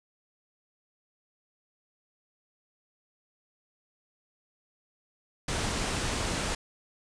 pink low-pass noise, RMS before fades -31 dBFS, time 5.48-6.55 s, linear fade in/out 5 ms, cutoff 9400 Hz, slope 48 dB/octave, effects none

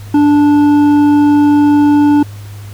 sine tone with hard clipping, 292.5 Hz, D4, 7 cents flat, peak -7 dBFS, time 0.14-2.23 s, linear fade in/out 5 ms, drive 7 dB, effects added 102 Hz sine -26 dBFS peak until 2.73 s + pink hiss -39 dBFS RMS until 2.73 s

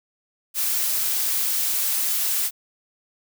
blue noise, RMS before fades -23 dBFS, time 0.54-2.51 s, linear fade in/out 50 ms, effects none

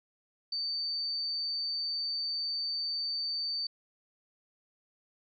sine tone, 4579 Hz, D8, 45 cents flat, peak -31 dBFS, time 0.52-3.67 s, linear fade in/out 5 ms, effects none

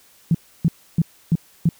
sine tone bursts, 164.81 Hz, E3, in tune, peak -12 dBFS, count 5, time 0.31-1.69 s, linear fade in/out 2 ms, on 36 ms, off 300 ms, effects white hiss -53 dBFS RMS until 1.79 s

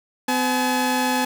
sawtooth tone pair together, 253.9 / 853 Hz, B3 / G#5, +48 / +46 cents, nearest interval octave + major sixth, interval 2098 cents, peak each -18 dBFS, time 0.28-1.25 s, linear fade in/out 5 ms, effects none

